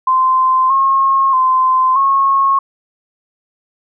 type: tone with pitch steps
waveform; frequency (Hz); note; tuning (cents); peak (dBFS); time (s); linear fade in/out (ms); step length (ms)
sine; 1038 / 1081 / 1035 / 1092; C6 / C#6 / C6 / C#6; -14 / -44 / -19 / -26; -9; 0.07-2.59; 5; 630
effects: none